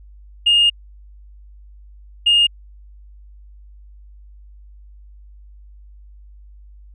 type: tone bursts at uneven times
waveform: sine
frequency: 2837 Hz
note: F7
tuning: 27 cents sharp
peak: -9 dBFS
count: 2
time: 0.46-0.7 / 2.26-2.47 s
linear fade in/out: 10 ms
effects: tanh soft clip ceiling -7 dBFS + added 50 Hz sine -40 dBFS peak until 6.94 s